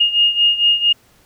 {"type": "beating tone pair", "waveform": "sine", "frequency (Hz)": [2844, 2848.4], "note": ["F7", "F7"], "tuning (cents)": [31, 33], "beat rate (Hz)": 4.4, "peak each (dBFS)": [-13, -17], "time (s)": [0, 0.93], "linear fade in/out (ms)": 10, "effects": ["pink hiss -53 dBFS RMS until 1.25 s"]}